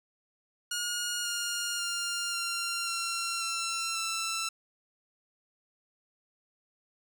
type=tone with pitch steps; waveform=10% pulse; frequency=1434 / 1416.7 / 1399.6 / 1382.8 / 1366.1 / 1349.6 / 1333.3 Hz; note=F6 / F6 / F6 / F6 / F6 / E6 / E6; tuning=+45 / +24 / +3 / -18 / -39 / +40 / +19 cents; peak=-22 dBFS; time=0.71-4.49 s; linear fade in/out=5 ms; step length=540 ms; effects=none